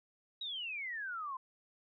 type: exponential sweep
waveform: sine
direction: down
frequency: 3889 to 1017 Hz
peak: -38 dBFS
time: 0.41-1.37 s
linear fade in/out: 5 ms
effects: none